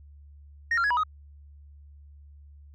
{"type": "tone with pitch steps", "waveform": "sine", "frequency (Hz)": [1859, 1382, 1674, 973, 1258], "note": ["A#6", "F6", "G#6", "B5", "D#6"], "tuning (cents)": [-5, -19, 13, -26, 19], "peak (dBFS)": -19, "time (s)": [0.71, 1.035], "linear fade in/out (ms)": 5, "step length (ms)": 65, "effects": ["tanh soft clip ceiling -21 dBFS", "added 72 Hz sine -47 dBFS peak until 2.74 s"]}